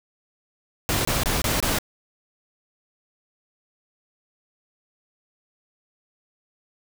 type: noise bursts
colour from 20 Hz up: pink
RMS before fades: -23 dBFS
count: 5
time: 0.89-1.786 s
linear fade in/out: 0 ms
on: 160 ms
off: 24 ms
effects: none